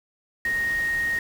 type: tone in noise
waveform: sine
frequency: 1864 Hz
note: A#6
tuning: 1 cent flat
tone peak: -22 dBFS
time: 0.45-1.19 s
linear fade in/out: 2 ms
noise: pink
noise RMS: -39 dBFS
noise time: 0.45-1.19 s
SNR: +14 dB
effects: none